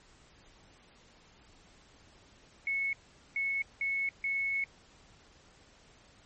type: tone bursts at uneven times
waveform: sine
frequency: 2200 Hz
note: C#7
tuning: 14 cents flat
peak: -29 dBFS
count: 4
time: 2.67-2.93 / 3.36-3.62 / 3.81-4.09 / 4.24-4.64 s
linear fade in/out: 2 ms
effects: pink hiss -60 dBFS RMS until 6.25 s + MP3 32 kbps